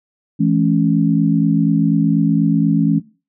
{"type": "chord", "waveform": "sine", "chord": "C# minor", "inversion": "first", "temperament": "equal with one note detuned", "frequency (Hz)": [164.81, 213.1, 277.2], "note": ["E3", "G#3", "C#4"], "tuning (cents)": [0, 45, 0], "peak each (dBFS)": -16, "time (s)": [0.39, 3], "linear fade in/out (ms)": 20, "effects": ["noise-tail reverb RT60 0.3 s tail -17 dB re dry"]}